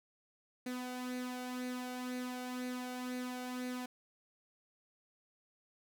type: tone with flanger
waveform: sawtooth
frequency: 250.6 Hz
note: B3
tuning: 25 cents sharp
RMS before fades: -41 dBFS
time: 0.66-3.86 s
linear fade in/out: 5 ms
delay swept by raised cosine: 0.46 to 1.39 ms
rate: 2 Hz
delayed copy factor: +0.55
effects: none